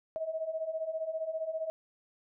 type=beating tone pair; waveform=sine; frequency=629 / 644 Hz; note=D#5 / E5; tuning=+19 / -41 cents; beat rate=15 Hz; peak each=-38 / -34 dBFS; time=0.16-1.7 s; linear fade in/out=0 ms; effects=none